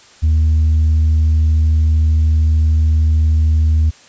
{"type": "tone with tanh clipping", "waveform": "sine", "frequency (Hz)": 78.3, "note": "D#2", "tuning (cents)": 11, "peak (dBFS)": -10, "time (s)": [0.22, 3.91], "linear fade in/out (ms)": 20, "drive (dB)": 1, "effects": ["white hiss -44 dBFS RMS until 4.08 s", "resampled to 16000 Hz"]}